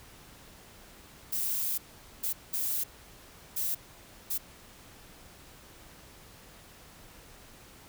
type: noise bursts at uneven times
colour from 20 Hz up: violet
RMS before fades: -31 dBFS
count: 5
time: 1.32-1.78 / 2.23-2.33 / 2.53-2.84 / 3.56-3.75 / 4.3-4.38 s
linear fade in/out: 10 ms
effects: pink hiss -53 dBFS RMS until 7.88 s